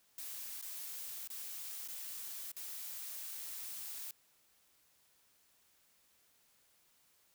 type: noise with dropouts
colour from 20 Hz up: blue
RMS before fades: -45 dBFS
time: 0.18-4.11 s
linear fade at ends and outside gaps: 2 ms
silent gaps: 0.614-0.624 / 1.275-1.301 / 1.877-1.884 / 2.518-2.565 s
effects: white hiss -71 dBFS RMS until 7.34 s